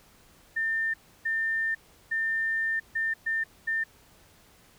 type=tone bursts at uneven times; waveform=sine; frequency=1800 Hz; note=A6; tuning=39 cents sharp; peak=-25 dBFS; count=6; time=0.56-0.94 / 1.25-1.75 / 2.11-2.8 / 2.95-3.14 / 3.26-3.44 / 3.67-3.84 s; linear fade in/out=10 ms; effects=pink hiss -58 dBFS RMS until 4.78 s